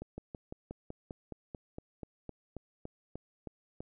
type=slowing click train; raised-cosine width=2 ms; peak=-28 dBFS; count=17; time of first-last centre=0.02-3.805 s; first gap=160 ms; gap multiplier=1.05; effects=none